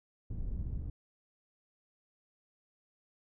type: low-pass noise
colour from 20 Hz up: pink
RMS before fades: -37 dBFS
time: 0.3-0.9 s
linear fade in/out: 2 ms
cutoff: 120 Hz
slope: 12 dB/octave
effects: none